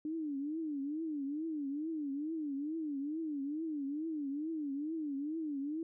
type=tone with vibrato; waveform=sine; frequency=299 Hz; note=D4; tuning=31 cents sharp; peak=-35 dBFS; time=0.05-5.83 s; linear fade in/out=2 ms; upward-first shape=triangle; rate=2.3 Hz; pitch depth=180 cents each way; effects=none